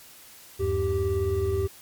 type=tone cluster; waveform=triangle; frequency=79.7 / 98.6 / 390.3 Hz; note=D#2 / G2 / G4; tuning=+42 / +11 / -8 cents; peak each=-27 / -27 / -23 dBFS; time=0.59-1.68 s; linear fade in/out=20 ms; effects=white hiss -49 dBFS RMS until 1.81 s + MP3 96 kbps